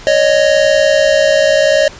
square tone pair together, 557.5 / 618 Hz, C#5 / D#5, +10 / -12 cents, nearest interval major second, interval 178 cents, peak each -12 / -11 dBFS, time 0.07-1.88 s, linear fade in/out 0 ms, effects pink hiss -34 dBFS RMS until 1.99 s + resampled to 16000 Hz

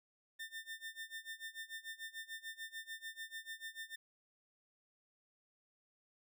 30% pulse tone with tremolo, 1800 Hz, A6, 39 cents sharp, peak -40 dBFS, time 0.39-3.96 s, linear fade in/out 10 ms, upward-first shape sine, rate 6.8 Hz, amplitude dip 90%, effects none

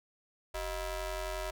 sawtooth ring-modulated tone, 335.6 Hz, E4, 31 cents sharp, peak -28 dBFS, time 0.54-1.51 s, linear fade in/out 10 ms, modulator 290 Hz, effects none

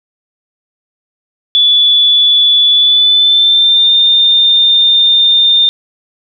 sine tone with pitch glide, 3447 to 3616 Hz, A7 to A7, -36 to +47 cents, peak -5 dBFS, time 1.55-5.69 s, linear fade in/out 0 ms, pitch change +83 cents, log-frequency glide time 2.73-3.93 s, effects none

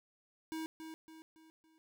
square tone with echo, 319.5 Hz, D#4, 46 cents sharp, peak -39 dBFS, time 0.52-0.66 s, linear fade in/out 0 ms, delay 280 ms, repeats 4, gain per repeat -7 dB, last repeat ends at 1.78 s, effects none

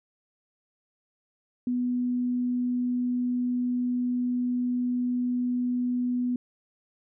sine tone, 246.9 Hz, B3, in tune, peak -24 dBFS, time 1.67-6.36 s, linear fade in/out 2 ms, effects none

